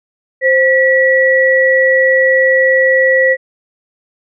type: tone pair together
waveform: sine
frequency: 523.3 / 1938.4 Hz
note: C5 / B6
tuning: 0 / -33 cents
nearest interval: octave + major seventh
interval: 2267 cents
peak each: -10 / -10 dBFS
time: 0.41-3.37 s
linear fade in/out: 50 ms
effects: none